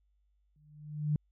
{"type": "tone with exponential growth", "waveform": "sine", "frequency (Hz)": 150.1, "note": "D3", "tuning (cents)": 38, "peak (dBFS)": -24, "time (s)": [0.56, 1.16], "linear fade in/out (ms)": 2, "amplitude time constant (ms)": 130, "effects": ["added 50 Hz sine -69 dBFS peak until 1.31 s"]}